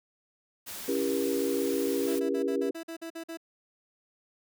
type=noise; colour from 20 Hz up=white; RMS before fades=-40 dBFS; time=0.66-2.2 s; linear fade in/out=20 ms
type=chord; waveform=sine; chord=C# diminished seventh; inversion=none; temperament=just; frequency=277.2 / 332.6 / 399.1 / 479 Hz; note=C#4 / E4 / G4 / Bb4; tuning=0 / +16 / +31 / +47 cents; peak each=-31 / -34 / -30 / -32 dBFS; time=0.88-2.71 s; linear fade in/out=5 ms
type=tone bursts; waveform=30% pulse; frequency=329.6 Hz; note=E4; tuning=in tune; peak=-34 dBFS; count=10; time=2.07-3.373 s; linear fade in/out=10 ms; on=88 ms; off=47 ms
effects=none